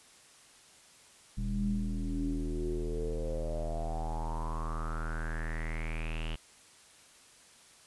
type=tone with low-pass filter sweep; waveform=square; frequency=40.02 Hz; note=D#1; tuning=50 cents sharp; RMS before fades=-34 dBFS; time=1.37-6.36 s; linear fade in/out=10 ms; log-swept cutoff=170 to 3000 Hz; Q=8.6; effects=white hiss -58 dBFS RMS until 7.86 s + resampled to 24000 Hz